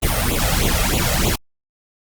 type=noise with flanger; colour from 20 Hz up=pink; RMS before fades=-18 dBFS; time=0.02-1.36 s; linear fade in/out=10 ms; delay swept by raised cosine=0.28 to 1.58 ms; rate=3.2 Hz; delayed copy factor=+0.95; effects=Opus 32 kbps